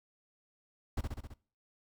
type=noise with echo; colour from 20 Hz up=brown; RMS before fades=-33 dBFS; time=0.97-1.01 s; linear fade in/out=5 ms; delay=66 ms; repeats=5; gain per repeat=-3 dB; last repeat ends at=1.34 s; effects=noise-tail reverb RT60 0.4 s tail -20 dB re dry